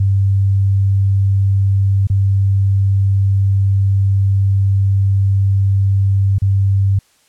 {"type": "tone with dropouts", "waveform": "sine", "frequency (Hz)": 98, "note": "G2", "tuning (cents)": 0, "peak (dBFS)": -10, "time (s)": [0, 6.99], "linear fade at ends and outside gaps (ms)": 5, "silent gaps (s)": [[2.071, 2.099], [6.384, 6.419]], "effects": ["white hiss -55 dBFS RMS until 7.28 s", "low-pass 10000 Hz 12 dB/octave"]}